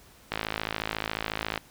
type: click train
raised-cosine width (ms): 0.3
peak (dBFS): -12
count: 69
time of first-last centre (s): 0.32-1.577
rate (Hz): 54.1
effects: pink hiss -55 dBFS RMS until 1.7 s